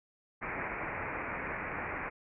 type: low-pass noise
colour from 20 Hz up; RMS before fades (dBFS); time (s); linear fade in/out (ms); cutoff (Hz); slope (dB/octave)
white; -38; 0.41-2.1; 20; 2400; 96
effects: none